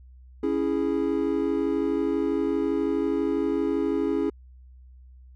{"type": "chord", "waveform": "triangle", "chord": "C# minor", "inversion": "none", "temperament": "equal", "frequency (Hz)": [277.2, 329.6, 415.3], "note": ["C#4", "E4", "G#4"], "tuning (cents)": [0, 0, 0], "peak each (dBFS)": -25, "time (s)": [0.43, 4.3], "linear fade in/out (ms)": 5, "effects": ["added 63 Hz sine -46 dBFS peak until 5.35 s"]}